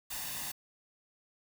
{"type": "noise with comb filter", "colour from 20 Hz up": "white", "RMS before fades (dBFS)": -39, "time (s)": [0.1, 0.52], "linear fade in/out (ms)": 10, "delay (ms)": 1.1, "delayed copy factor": 0.55, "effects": []}